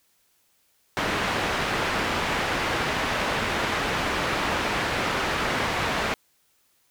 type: low-pass noise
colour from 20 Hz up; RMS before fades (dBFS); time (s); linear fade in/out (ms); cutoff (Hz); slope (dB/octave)
white; -26; 0.97-6.14; 0; 2000; 12
effects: white hiss -66 dBFS RMS until 6.9 s